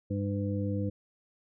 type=harmonic tone; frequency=100.4 Hz; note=G2; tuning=42 cents sharp; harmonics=1 / 2 / 3 / 5; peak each=-31 / -34 / -36 / -38 dBFS; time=0.1-0.9 s; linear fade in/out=10 ms; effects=none